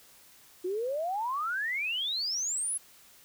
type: exponential sweep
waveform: sine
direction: up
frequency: 350 to 11100 Hz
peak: -29 dBFS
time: 0.64-2.78 s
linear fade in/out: 10 ms
effects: white hiss -57 dBFS RMS until 3.24 s